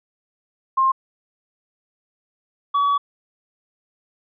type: tone pair in turn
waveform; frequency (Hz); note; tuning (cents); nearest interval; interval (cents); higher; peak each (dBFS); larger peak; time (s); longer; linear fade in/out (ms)
sine / triangle; 1061 / 1135.8; C6 / C#6; +24 / +42; minor second; 118; second; -14; neither; 0.77-0.92 / 2.74-2.98; second; 10
effects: resampled to 11025 Hz